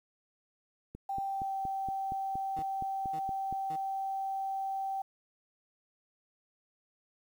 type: click train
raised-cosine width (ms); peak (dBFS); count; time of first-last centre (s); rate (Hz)
3; -30; 12; 0.95-3.526; 4.27
type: tone with pitch glide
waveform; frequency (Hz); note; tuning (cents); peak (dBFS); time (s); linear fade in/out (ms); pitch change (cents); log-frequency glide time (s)
sine; 784 to 776.8; G5 to G5; 0 to -16; -32; 1.09-5.02; 5; -16; 1.21-1.52
type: tone bursts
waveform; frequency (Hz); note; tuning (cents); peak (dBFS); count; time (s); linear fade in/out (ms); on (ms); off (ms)
20% pulse; 159; D#3; +38; -40; 3; 2.56-3.764; 10; 68; 500
effects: 10-bit